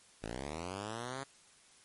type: linear sweep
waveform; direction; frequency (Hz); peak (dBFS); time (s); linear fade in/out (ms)
5% pulse; up; 50.7 to 138.59; -28; 0.22-1.24; 10
effects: white hiss -62 dBFS RMS until 1.84 s + MP3 48 kbps